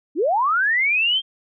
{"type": "linear sweep", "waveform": "sine", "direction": "up", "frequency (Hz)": [261.6, 3218], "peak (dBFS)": -16, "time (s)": [0.15, 1.22], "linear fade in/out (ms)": 50, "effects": []}